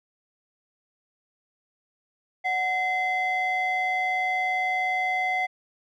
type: ring-modulated tone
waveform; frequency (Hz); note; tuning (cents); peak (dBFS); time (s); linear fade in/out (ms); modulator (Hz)
triangle; 659.3; E5; 0; -18; 2.44-5.47; 20; 1400
effects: none